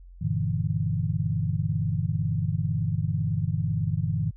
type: chord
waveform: sine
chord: E half-diminished seventh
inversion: first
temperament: equal with one note detuned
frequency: 96.43 / 116.54 / 146.83 / 164.81 Hz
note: G2 / Bb2 / D3 / E3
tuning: -28 / 0 / 0 / 0 cents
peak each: -29 dBFS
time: 0.21-4.31 s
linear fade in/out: 10 ms
effects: added 44 Hz sine -44 dBFS peak until 4.36 s